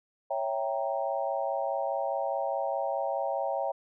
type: chord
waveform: sine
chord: C# diminished seventh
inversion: none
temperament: equal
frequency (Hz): 554.4 / 659.3 / 784 / 932.3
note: C#5 / E5 / G5 / Bb5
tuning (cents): 0 / 0 / 0 / 0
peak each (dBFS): -32 / -33 / -33 / -37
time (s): 0.3-3.72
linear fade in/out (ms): 10
effects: none